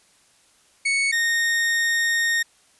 40% pulse tone pair in turn, 2217 / 1849.1 Hz, C#7 / A#6, 0 / -15 cents, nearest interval minor third, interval 315 cents, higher first, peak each -18 dBFS, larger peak neither, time 0.85-1.12 / 1.12-2.43 s, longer second, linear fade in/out 10 ms, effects white hiss -58 dBFS RMS until 2.79 s + resampled to 24000 Hz

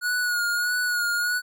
square tone with vibrato, 1450 Hz, F#6, 35 cents flat, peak -23 dBFS, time 0.01-1.42 s, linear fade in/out 50 ms, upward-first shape sine, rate 1.6 Hz, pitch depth 36 cents each way, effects none

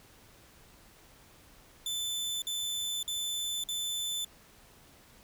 sawtooth tone bursts, 3520 Hz, A7, in tune, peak -29 dBFS, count 4, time 1.86-4.247 s, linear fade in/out 2 ms, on 560 ms, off 49 ms, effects pink hiss -58 dBFS RMS until 5.23 s

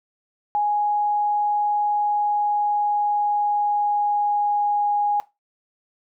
sine tone with pitch glide, 830.6 to 824.9 Hz, G#5 to G#5, 0 to -12 cents, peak -18 dBFS, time 0.55-5.2 s, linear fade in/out 0 ms, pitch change -12 cents, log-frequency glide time 1.95-4.95 s, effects noise-tail reverb RT60 0.2 s tail -17 dB re dry

